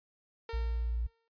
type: tone with exponential decay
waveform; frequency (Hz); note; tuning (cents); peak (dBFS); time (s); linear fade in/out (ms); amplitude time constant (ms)
sawtooth; 457.5; A#4; -32; -34; 0.49-1.28; 2; 170
type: tone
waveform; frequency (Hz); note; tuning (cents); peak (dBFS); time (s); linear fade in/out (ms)
sine; 57.9; A#1; -11; -30; 0.53-1.07; 10
effects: noise-tail reverb RT60 0.1 s tail -19 dB re dry + resampled to 11025 Hz